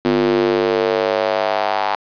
square tone with high-pass filter sweep, 50.1 Hz, G1, 38 cents sharp, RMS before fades -17 dBFS, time 0.05-1.95 s, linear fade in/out 0 ms, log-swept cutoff 290 to 840 Hz, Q 3.5, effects resampled to 11025 Hz + 7-bit

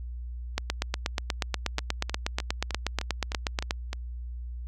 two click trains, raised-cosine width 0.2 ms, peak -9 / -15 dBFS, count 27 / 8, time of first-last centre 0.58-3.709 / 1.79-3.931 s, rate 8.31 / 3.27 Hz, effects added 60 Hz sine -34 dBFS peak until 4.67 s

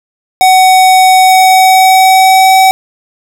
square tone with pitch glide, 750 to 760.5 Hz, F#5 to F#5, +23 to +47 cents, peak -3 dBFS, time 0.41-2.71 s, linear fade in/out 0 ms, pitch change +24 cents, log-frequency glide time 1.26-2.54 s, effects 7-bit

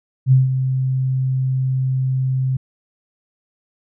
sine tone with ADSR envelope, 130.81 Hz, C3, in tune, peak -7 dBFS, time 0.26-2.57 s, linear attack 58 ms, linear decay 160 ms, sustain -9 dB, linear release 7 ms, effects none

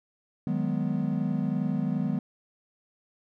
triangle chord, G# minor seventh, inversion second, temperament equal, 155.56 / 185 / 207.7 / 246.9 Hz, D#3 / F#3 / G#3 / B3, 0 / 0 / 0 / 0 cents, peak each -29 dBFS, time 0.47-2.19 s, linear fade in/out 2 ms, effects none

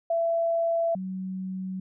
sine tone pair in turn, 669 / 187.73 Hz, E5 / F#3, +25 / +25 cents, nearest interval octave + minor seventh, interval 2200 cents, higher first, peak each -22 / -30 dBFS, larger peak first, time 0.1-0.95 / 0.95-1.8 s, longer neither, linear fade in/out 5 ms, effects none

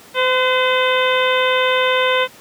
harmonic tone with a mistuned harmonic, 512 Hz, C5, 38 cents flat, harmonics 1 / 2 / 3 / 4 / 5 / 6 / 7, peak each -17 / -20 / -22 / -23 / -24 / -25 / -25 dBFS, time 0.14-2.28 s, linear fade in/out 50 ms, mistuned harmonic 3, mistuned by -26 cents, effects pink hiss -43 dBFS RMS until 2.4 s + high-pass 150 Hz 12 dB/octave

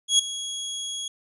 25% pulse tone with ADSR envelope, 3322 Hz, G#7, in tune, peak -10 dBFS, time 0.08-1.08 s, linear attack 110 ms, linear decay 7 ms, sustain -16 dB, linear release 3 ms, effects resampled to 24000 Hz

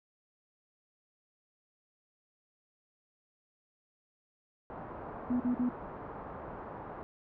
white low-pass noise, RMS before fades -44 dBFS, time 4.7-7.03 s, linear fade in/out 0 ms, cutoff 1100 Hz, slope 24 dB/octave
sine tone bursts, 246.9 Hz, B3, in tune, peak -27 dBFS, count 3, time 5.3-5.692 s, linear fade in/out 5 ms, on 100 ms, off 46 ms
effects none

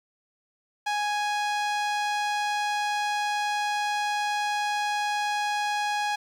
sawtooth tone, 830.6 Hz, G#5, in tune, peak -21 dBFS, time 0.86-6.16 s, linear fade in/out 10 ms, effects low-pass 6000 Hz 12 dB/octave + 9-bit

